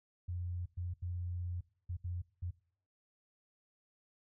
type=tone bursts at uneven times; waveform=sine; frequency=88.4 Hz; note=F2; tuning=22 cents sharp; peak=-36 dBFS; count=6; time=0.28-0.66 / 0.77-0.94 / 1.02-1.61 / 1.89-1.97 / 2.04-2.22 / 2.42-2.51 s; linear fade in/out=10 ms; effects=noise-tail reverb RT60 0.6 s tail -22 dB re dry